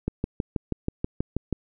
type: click train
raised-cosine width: 3 ms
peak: -12 dBFS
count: 10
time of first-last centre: 0.08-1.527 s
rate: 6.22 Hz
effects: none